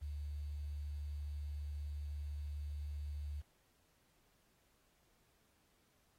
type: tone with quantisation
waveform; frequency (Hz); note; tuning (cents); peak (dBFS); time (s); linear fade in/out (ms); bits
sine; 73.3; D2; -3; -40; 0.01-3.42; 20; 11
effects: pink hiss -75 dBFS RMS until 6.18 s + AAC 48 kbps

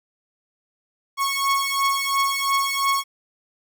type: beating tone pair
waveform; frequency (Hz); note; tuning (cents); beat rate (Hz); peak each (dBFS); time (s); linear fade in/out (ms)
sawtooth; 1100 / 1102.9; C#6 / C#6; -14 / -9; 2.9; -19; 1.17-3.04; 50
effects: none

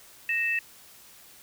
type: tone pair together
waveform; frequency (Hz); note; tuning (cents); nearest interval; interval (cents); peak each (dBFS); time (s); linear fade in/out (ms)
sine; 1864.7 / 2637; A#6 / E7; 0 / 0; tritone; 600; -28 / -26; 0.29-0.59; 2
effects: white hiss -52 dBFS RMS until 1.42 s

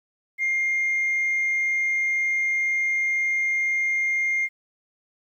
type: tone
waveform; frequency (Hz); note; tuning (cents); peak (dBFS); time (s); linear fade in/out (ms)
sine; 2117; C7; +20; -19; 0.38-4.49; 50
effects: tanh soft clip ceiling -18 dBFS + 10-bit

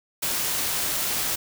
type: noise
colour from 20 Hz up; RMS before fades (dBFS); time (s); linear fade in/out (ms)
white; -26; 0.22-1.36; 10
effects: none

